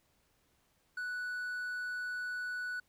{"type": "tone", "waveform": "triangle", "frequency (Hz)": 1480, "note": "F#6", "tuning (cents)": 0, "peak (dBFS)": -34, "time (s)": [0.97, 2.8], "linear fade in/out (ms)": 5, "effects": ["pink hiss -73 dBFS RMS until 2.88 s"]}